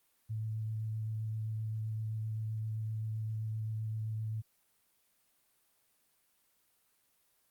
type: tone with vibrato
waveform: sine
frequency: 109.7 Hz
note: A2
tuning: 5 cents flat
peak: -34 dBFS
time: 0.29-4.42 s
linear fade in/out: 20 ms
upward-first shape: sine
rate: 7.7 Hz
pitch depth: 12 cents each way
effects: white hiss -73 dBFS RMS until 7.5 s + Opus 32 kbps